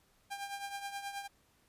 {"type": "tone with tremolo", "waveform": "sawtooth", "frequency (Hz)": 799, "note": "G5", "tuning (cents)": 33, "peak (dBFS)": -33, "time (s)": [0.3, 1.28], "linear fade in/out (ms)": 20, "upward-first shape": "triangle", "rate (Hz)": 9.4, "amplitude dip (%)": 70, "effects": ["pink hiss -70 dBFS RMS until 1.68 s", "resampled to 32000 Hz"]}